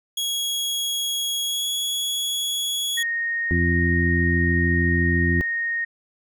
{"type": "tone with pitch glide", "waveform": "sawtooth", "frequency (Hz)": [3322, 3357], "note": ["G#7", "G#7"], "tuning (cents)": [0, 18], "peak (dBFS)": -20, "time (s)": [0.17, 3.03], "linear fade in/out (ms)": 5, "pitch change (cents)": 18, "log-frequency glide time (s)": [1.45, 1.67]}
{"type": "tone", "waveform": "sine", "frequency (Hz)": 1857, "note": "A#6", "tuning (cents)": -7, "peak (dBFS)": -22, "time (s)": [2.97, 5.85], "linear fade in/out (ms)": 10}
{"type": "harmonic tone", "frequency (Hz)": 86.3, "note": "F2", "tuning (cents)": -20, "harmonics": [1, 2, 3, 4], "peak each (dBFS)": [-21, -24, -26, -27], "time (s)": [3.51, 5.41], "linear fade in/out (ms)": 0}
{"effects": []}